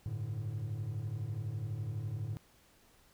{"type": "chord", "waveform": "triangle", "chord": "G suspended second", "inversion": "none", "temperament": "equal", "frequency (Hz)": [98, 110, 146.83], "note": ["G2", "A2", "D3"], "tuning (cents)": [0, 0, 0], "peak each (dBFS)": [-39, -34, -40], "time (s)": [0.06, 2.37], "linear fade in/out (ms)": 0, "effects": ["tanh soft clip ceiling -30 dBFS", "pink hiss -65 dBFS RMS until 3.13 s"]}